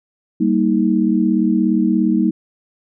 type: chord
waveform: sine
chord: Eb major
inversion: first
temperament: equal with one note detuned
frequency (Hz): 196 / 233.1 / 316.6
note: G3 / Bb3 / Eb4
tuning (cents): 0 / 0 / +30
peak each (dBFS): -17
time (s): 0.4-2.31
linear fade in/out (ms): 10
effects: none